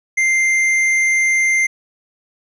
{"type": "tone with hard clipping", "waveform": "sine", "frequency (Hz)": 2093, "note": "C7", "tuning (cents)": 0, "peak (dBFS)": -14, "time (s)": [0.17, 1.67], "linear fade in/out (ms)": 10, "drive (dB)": 7, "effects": []}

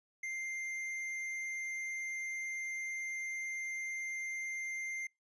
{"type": "tone with tanh clipping", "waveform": "sine", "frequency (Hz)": 2097, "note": "C7", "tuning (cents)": 3, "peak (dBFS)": -39, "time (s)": [0.23, 5.07], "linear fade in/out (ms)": 5, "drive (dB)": 10, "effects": ["noise-tail reverb RT60 0.2 s tail -25 dB re dry", "resampled to 22050 Hz"]}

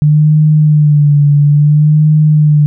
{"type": "tone with vibrato", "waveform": "sine", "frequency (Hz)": 149.1, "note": "D3", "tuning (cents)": 27, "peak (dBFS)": -4, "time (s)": [0.02, 2.66], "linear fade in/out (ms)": 0, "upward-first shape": "sine", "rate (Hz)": 0.59, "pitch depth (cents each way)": 50, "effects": []}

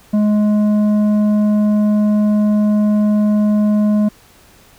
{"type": "tone with tanh clipping", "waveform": "sine", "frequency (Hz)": 210, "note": "G#3", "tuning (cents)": 19, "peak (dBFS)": -12, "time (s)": [0.13, 4.09], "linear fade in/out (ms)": 10, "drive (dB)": 8, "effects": ["pink hiss -47 dBFS RMS until 4.78 s"]}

